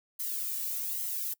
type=noise with flanger; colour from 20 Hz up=violet; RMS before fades=-34 dBFS; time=0.19-1.34 s; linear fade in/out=10 ms; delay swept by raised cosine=0.97 to 1.77 ms; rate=1.2 Hz; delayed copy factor=+0.6; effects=noise-tail reverb RT60 0.1 s tail -24 dB re dry

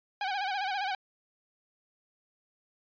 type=tone with vibrato; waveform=sawtooth; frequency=784 Hz; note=G5; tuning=in tune; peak=-26 dBFS; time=0.21-0.95 s; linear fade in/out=2 ms; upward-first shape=sine; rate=15 Hz; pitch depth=96 cents each way; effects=resampled to 11025 Hz

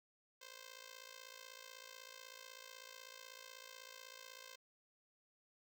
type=tone with amplitude modulation; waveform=5% pulse; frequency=521 Hz; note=C5; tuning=7 cents flat; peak=-38 dBFS; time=0.41-4.56 s; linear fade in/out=10 ms; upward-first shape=sine; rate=56.1 Hz; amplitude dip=90%; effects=none

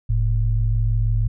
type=tone pair together; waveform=sine; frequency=43.65 / 110 Hz; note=F1 / A2; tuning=0 / 0 cents; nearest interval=octave + major third; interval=1600 cents; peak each=-19 dBFS; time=0.09-1.28 s; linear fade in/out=10 ms; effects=none

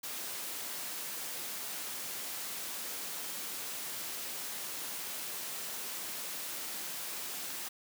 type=high-pass noise; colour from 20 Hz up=white; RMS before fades=-40 dBFS; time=0.03-7.69 s; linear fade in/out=10 ms; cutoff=170 Hz; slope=12 dB/octave; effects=none

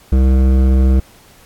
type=tone with hard clipping; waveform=sine; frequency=65.41 Hz; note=C2; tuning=in tune; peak=-10 dBFS; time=0.12-1 s; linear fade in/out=5 ms; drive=13 dB; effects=pink hiss -46 dBFS RMS until 1.45 s + AAC 64 kbps

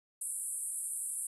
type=band-pass noise; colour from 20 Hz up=white; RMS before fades=-38 dBFS; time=0.21-1.27 s; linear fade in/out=5 ms; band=8200 to 11000 Hz; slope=96 dB/octave; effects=none

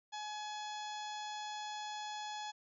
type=harmonic tone; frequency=845 Hz; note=G#5; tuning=30 cents sharp; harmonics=1 / 2 / 3 / 4 / 5 / 6 / 7 / 8; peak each=-42 / -51 / -56 / -49 / -55 / -55 / -60 / -55 dBFS; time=0.12-2.52 s; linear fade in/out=20 ms; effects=none

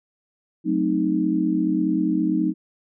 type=chord; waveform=sine; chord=F# diminished seventh; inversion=none; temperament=equal; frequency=185 / 220 / 261.6 / 311.1 Hz; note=F#3 / A3 / C4 / Eb4; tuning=0 / 0 / 0 / 0 cents; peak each=-25 / -27 / -26 / -21 dBFS; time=0.64-2.54 s; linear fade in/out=50 ms; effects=none

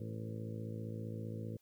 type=harmonic tone with a mistuned harmonic; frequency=55.2 Hz; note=A1; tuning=6 cents sharp; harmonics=2 / 3 / 4 / 5 / 6 / 7 / 8 / 9 / 10; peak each=-42 / -49 / -47 / -55 / -51 / -60 / -53 / -52 / -59 dBFS; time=0-1.57 s; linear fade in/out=5 ms; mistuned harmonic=9; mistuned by=-19 cents; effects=white hiss -75 dBFS RMS until 1.61 s

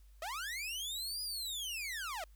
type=linear two-way sweep; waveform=sawtooth; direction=up then down; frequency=599 to 4978 to 599 Hz; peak=-35 dBFS; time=0.22-2.24 s; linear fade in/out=2 ms; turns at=1.22 s; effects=added 50 Hz sine -56 dBFS peak until 2.35 s + white hiss -73 dBFS RMS until 2.35 s

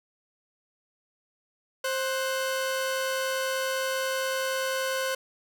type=tone pair together; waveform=sawtooth; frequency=527.1 / 1491 Hz; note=C5 / F#6; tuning=+13 / +13 cents; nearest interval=octave + tritone; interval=1800 cents; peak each=-24 / -29 dBFS; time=1.84-5.15 s; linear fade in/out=5 ms; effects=none

